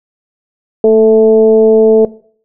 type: tone with frequency modulation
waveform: sine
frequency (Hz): 440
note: A4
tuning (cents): 0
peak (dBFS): -3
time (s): 0.84-2.05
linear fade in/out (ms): 2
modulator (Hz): 218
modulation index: 0.6
effects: noise-tail reverb RT60 0.5 s tail -19 dB re dry